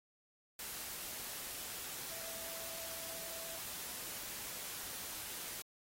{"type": "tone in noise", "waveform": "sine", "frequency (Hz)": 659.3, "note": "E5", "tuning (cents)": 0, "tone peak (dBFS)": -53, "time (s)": [2.11, 3.58], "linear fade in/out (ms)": 2, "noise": "white", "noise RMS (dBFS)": -45, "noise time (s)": [0.59, 5.62], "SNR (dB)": -11, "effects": ["AAC 48 kbps"]}